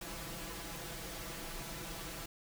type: noise with comb filter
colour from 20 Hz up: pink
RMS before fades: -44 dBFS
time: 0.01-2.26 s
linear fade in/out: 5 ms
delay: 6 ms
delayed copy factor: +0.95
effects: none